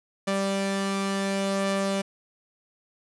sawtooth tone pair together, 196 / 587.3 Hz, G3 / D5, 0 / 0 cents, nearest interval octave + perfect fifth, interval 1900 cents, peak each -22 / -26 dBFS, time 0.27-2.02 s, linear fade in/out 10 ms, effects resampled to 24000 Hz

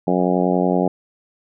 harmonic tone, 90.6 Hz, F#2, 36 cents flat, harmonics 2 / 3 / 4 / 5 / 6 / 7 / 8 / 9, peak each -20 / -22 / -23 / -24 / -25 / -25 / -26 / -27 dBFS, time 0.07-0.88 s, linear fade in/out 5 ms, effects none

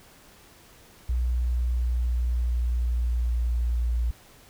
sine tone with pitch glide, 60.9 to 59 Hz, B1 to A#1, -24 to +22 cents, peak -22 dBFS, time 1.09-4.11 s, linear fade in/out 5 ms, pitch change -54 cents, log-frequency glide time 1.38-3.96 s, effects pink hiss -53 dBFS RMS until 4.49 s

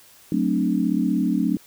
sine chord, D dominant seventh, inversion first, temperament equal with one note detuned, 185 / 220 / 261.6 / 298.3 Hz, F#3 / A3 / C4 / D4, 0 / 0 / 0 / +27 cents, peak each -24 dBFS, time 0.32-1.57 s, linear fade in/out 2 ms, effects white hiss -51 dBFS RMS until 1.66 s

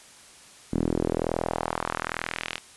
sawtooth tone with band-pass filter sweep, 41.12 Hz, E1, 4 cents flat, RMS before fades -29 dBFS, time 0.72-2.59 s, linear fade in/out 20 ms, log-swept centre 250 to 3000 Hz, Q 1.7, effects white hiss -50 dBFS RMS until 2.76 s + resampled to 24000 Hz

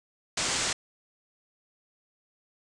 white low-pass noise, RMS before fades -29 dBFS, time 0.37-0.73 s, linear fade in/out 5 ms, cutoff 8300 Hz, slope 48 dB/octave, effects resampled to 24000 Hz

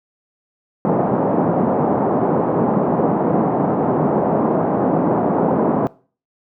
pink band-pass noise, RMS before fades -17 dBFS, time 0.85-5.87 s, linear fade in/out 0 ms, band 160 to 910 Hz, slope 24 dB/octave, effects noise-tail reverb RT60 0.4 s tail -21 dB re dry

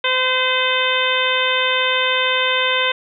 harmonic tone, 513 Hz, C5, 34 cents flat, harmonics 1 / 2 / 3 / 4 / 5 / 6 / 7, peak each -23 / -23 / -23 / -23 / -23 / -23 / -23 dBFS, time 0.04-2.92 s, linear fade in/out 5 ms, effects none

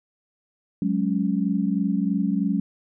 sine chord, F# suspended second, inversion none, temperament just, 185 / 208.1 / 277.5 Hz, F#3 / G#3 / C#4, 0 / +4 / +2 cents, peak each -24 / -24 / -26 dBFS, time 0.82-2.6 s, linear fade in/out 2 ms, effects none

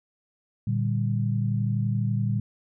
sine chord, G minor, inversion first, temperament equal with one note detuned, 115 / 146.83 / 196 Hz, Bb2 / D3 / G3, -23 / 0 / 0 cents, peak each -24 / -30 / -29 dBFS, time 0.67-2.4 s, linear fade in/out 5 ms, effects none

